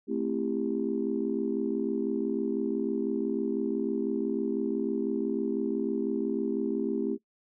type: chord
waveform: sine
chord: A minor seventh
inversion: none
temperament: just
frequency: 220 / 264 / 330 / 396 Hz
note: A3 / C4 / E4 / G4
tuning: 0 / +16 / +2 / +18 cents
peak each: -32 dBFS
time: 0.07-7.18 s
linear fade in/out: 50 ms
effects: noise-tail reverb RT60 0.1 s tail -19 dB re dry + tanh soft clip ceiling -16 dBFS